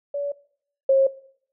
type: tone pair in turn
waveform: sine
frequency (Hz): 571 / 539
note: D5 / C#5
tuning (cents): -49 / -49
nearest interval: minor second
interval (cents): 100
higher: first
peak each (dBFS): -24 / -13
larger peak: second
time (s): 0.14-0.32 / 0.89-1.07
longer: neither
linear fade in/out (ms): 5
effects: noise-tail reverb RT60 0.6 s tail -20 dB re dry